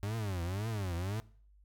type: tone with vibrato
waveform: 40% pulse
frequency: 98 Hz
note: G2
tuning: in tune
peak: -33 dBFS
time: 0.03-1.2 s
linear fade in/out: 0 ms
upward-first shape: triangle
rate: 1.9 Hz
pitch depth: 290 cents each way
effects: noise-tail reverb RT60 0.5 s tail -21 dB re dry + added 50 Hz sine -59 dBFS peak until 1.64 s